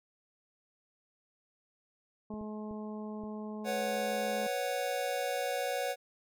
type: harmonic tone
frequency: 213.2 Hz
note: G#3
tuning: 46 cents sharp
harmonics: 1 / 2 / 3 / 4 / 5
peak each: -39 / -45 / -49 / -51 / -53 dBFS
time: 2.3-4.47 s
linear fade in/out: 5 ms
type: clicks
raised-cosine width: 3 ms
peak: -35 dBFS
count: 4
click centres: 2.339 / 2.412 / 2.711 / 3.237 s
type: chord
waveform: square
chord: B suspended second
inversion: none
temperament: equal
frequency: 493.9 / 554.4 / 740 Hz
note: B4 / C#5 / F#5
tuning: 0 / 0 / 0 cents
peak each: -38 / -36 / -37 dBFS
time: 3.64-5.96 s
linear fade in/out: 50 ms
effects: none